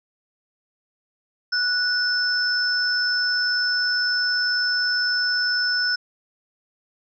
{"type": "tone pair together", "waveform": "sine", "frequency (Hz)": [1473, 5278], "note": ["F#6", "E8"], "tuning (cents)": [-8, 1], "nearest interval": "octave + minor seventh", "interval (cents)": 2209, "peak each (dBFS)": -22, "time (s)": [1.52, 5.96], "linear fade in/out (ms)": 10, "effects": []}